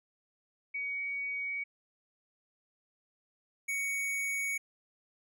sine / square tone pair in turn, 2251 / 2235 Hz, C#7 / C#7, +26 / +14 cents, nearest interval unison, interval 12 cents, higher first, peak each -33 / -32 dBFS, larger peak second, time 0.74-1.64 / 3.68-4.58 s, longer neither, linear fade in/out 10 ms, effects none

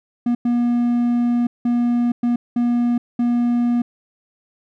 triangle tone bursts at uneven times, 240 Hz, B3, 49 cents flat, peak -13 dBFS, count 6, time 0.26-0.35 / 0.45-1.47 / 1.65-2.12 / 2.23-2.36 / 2.56-2.98 / 3.19-3.82 s, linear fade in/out 5 ms, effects none

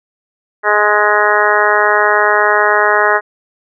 harmonic tone, 209.1 Hz, G#3, 12 cents sharp, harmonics 2 / 3 / 4 / 5 / 6 / 7 / 8 / 9, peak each -17 / -17 / -17 / -17 / -17 / -17 / -17 / -17 dBFS, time 0.63-3.21 s, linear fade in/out 50 ms, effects none

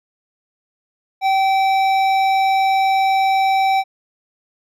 sine tone with hard clipping, 772 Hz, G5, 27 cents flat, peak -15 dBFS, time 1.21-3.84 s, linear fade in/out 50 ms, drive 11 dB, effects none

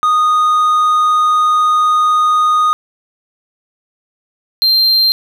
triangle tone pair in turn, 1237 / 4161 Hz, D#6 / C8, -10 / -10 cents, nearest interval octave + major sixth, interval 2100 cents, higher second, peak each -7 dBFS, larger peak neither, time 0.03-2.73 / 4.62-5.12 s, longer first, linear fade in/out 0 ms, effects none

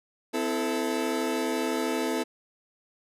30% pulse chord, A minor, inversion first, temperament equal with one note detuned, 256.1 / 329.6 / 440 Hz, C4 / E4 / A4, -37 / 0 / 0 cents, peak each -28 dBFS, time 0.33-2.24 s, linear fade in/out 20 ms, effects resampled to 32000 Hz

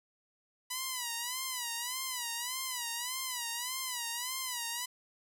5% pulse tone with vibrato, 987.8 Hz, B5, in tune, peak -23 dBFS, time 0.7-4.86 s, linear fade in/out 10 ms, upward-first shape sine, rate 1.7 Hz, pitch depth 110 cents each way, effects none

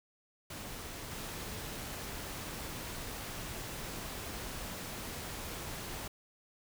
pink noise with level steps, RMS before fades -44 / -42 dBFS, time 0.5-6.08 s, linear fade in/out 5 ms, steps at 1.11 s, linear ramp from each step 5 ms, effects none

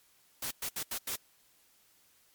white noise bursts at uneven times, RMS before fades -36 dBFS, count 5, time 0.42-0.51 / 0.62-0.69 / 0.76-0.83 / 0.91-0.98 / 1.07-1.16 s, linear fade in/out 5 ms, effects white hiss -66 dBFS RMS until 2.34 s + MP3 96 kbps

